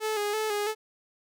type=tone with vibrato; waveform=sawtooth; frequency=423.5 Hz; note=G#4; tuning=34 cents sharp; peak=-23 dBFS; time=0-0.75 s; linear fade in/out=50 ms; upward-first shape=square; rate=3 Hz; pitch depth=42 cents each way; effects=none